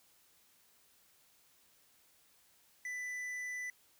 sine tone with tanh clipping, 1990 Hz, B6, 13 cents sharp, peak -40 dBFS, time 2.85-3.7 s, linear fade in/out 2 ms, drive 9 dB, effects white hiss -68 dBFS RMS until 3.99 s

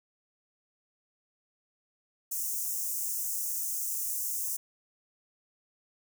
white high-pass noise, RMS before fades -33 dBFS, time 2.31-4.57 s, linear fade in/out 10 ms, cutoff 6000 Hz, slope 48 dB/octave, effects none

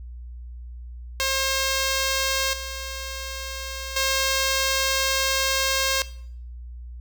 5% pulse tone with level steps, 535 Hz, C5, 38 cents sharp, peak -10 / -20 / -9 dBFS, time 1.2-6.02 s, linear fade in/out 0 ms, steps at 2.53 / 3.96 s, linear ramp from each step 5 ms, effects noise-tail reverb RT60 0.6 s tail -18 dB re dry + added 60 Hz sine -35 dBFS peak until 7 s

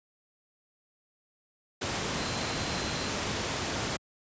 sine tone in noise, 4103 Hz, C8, 35 cents flat, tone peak -42 dBFS, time 2.17-3.1 s, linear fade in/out 10 ms, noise pink, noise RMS -31 dBFS, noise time 1.81-3.97 s, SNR -14 dB, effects high-pass 80 Hz 12 dB/octave + resampled to 16000 Hz

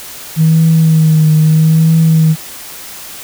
sine tone with vibrato, 158.6 Hz, D#3, 33 cents sharp, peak -4 dBFS, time 0.36-2.36 s, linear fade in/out 50 ms, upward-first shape triangle, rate 0.78 Hz, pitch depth 43 cents each way, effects tanh soft clip ceiling -1 dBFS + white hiss -29 dBFS RMS until 3.23 s

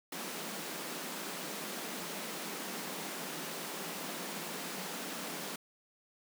pink high-pass noise, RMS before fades -41 dBFS, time 0.12-5.56 s, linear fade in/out 5 ms, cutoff 160 Hz, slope 96 dB/octave, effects none

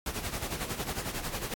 pink noise with tremolo, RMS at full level -33 dBFS, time 0.06-1.54 s, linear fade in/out 2 ms, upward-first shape sine, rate 11 Hz, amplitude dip 65%, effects AAC 64 kbps

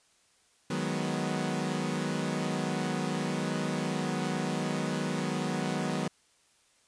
sawtooth chord, G# minor seventh, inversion second, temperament equal, 155.56 / 185 / 207.7 / 246.9 Hz, D#3 / F#3 / G#3 / B3, 0 / 0 / 0 / 0 cents, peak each -31 / -30 / -33 / -31 dBFS, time 0.7-6.08 s, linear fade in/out 5 ms, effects white hiss -66 dBFS RMS until 6.87 s + resampled to 22050 Hz

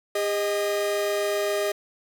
45% pulse tone pair together, 405.2 / 621.5 Hz, G#4 / D#5, -43 / -2 cents, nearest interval perfect fifth, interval 741 cents, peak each -26 dBFS, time 0.15-1.72 s, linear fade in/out 5 ms, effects none

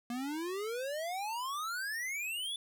square exponential sweep, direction up, 234.6 to 3520 Hz, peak -36 dBFS, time 0.1-2.56 s, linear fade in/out 2 ms, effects none

